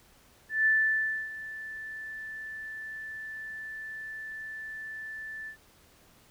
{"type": "tone with ADSR envelope", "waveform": "sine", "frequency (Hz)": 1758, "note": "A6", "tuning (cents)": -2, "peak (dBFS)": -20, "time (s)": [0.49, 5.57], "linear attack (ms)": 170, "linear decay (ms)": 630, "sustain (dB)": -17, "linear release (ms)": 94, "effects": ["pink hiss -60 dBFS RMS until 6.3 s"]}